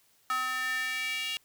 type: tone with high-pass filter sweep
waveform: square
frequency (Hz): 256.1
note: C4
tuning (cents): -37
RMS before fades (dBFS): -32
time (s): 0.3-1.37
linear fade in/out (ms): 0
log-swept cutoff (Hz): 1300 to 2800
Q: 4.7
effects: white hiss -66 dBFS RMS until 1.44 s

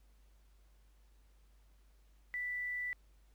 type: tone with quantisation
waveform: sine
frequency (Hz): 1975.5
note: B6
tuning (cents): 0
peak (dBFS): -36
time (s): 2.34-2.93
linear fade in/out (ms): 0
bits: 11
effects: added 50 Hz sine -62 dBFS peak until 3.34 s + pink hiss -75 dBFS RMS until 3.34 s

